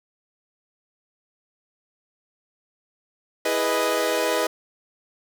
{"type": "chord", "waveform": "sawtooth", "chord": "E major seventh", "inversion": "none", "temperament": "equal with one note detuned", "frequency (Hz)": [328.7, 415.3, 493.9, 622.3], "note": ["E4", "G#4", "B4", "D#5"], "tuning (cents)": [-5, 0, 0, 0], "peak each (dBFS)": [-26, -24, -21, -21], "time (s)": [3.45, 4.47], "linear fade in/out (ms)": 5, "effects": []}